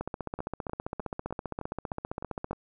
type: two click trains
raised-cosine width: 1 ms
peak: -23 / -19 dBFS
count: 8 / 39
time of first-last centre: 0.39-2.531 / 0.01-2.51 s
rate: 3.27 / 15.2 Hz
effects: none